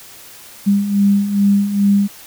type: beating tone pair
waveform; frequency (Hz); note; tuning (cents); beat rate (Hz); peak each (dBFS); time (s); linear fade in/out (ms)
sine; 199 / 201.4; G3 / G3; +26 / +47; 2.4; -18 / -12; 0.66-2.08; 20
effects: white hiss -39 dBFS RMS until 2.26 s